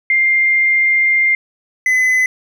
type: tone pair in turn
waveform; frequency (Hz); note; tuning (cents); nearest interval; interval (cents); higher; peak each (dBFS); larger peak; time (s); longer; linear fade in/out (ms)
sine / triangle; 2105 / 2022; C7 / B6; +10 / +40; minor second; 70; first; -10 / -9; second; 0.1-1.35 / 1.86-2.26; first; 2
effects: none